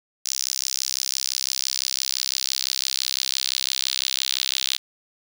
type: tone with high-pass filter sweep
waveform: sawtooth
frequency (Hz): 65.9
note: C2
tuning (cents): +13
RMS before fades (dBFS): -26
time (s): 0.25-4.78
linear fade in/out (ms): 10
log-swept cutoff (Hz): 5600 to 3700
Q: 2.9
effects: none